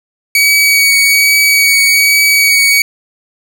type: tone with vibrato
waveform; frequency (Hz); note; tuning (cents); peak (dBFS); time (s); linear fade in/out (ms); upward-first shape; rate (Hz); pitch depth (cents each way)
sawtooth; 2260; C#7; +33; -3; 0.35-2.82; 2; triangle; 1.2; 16
effects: none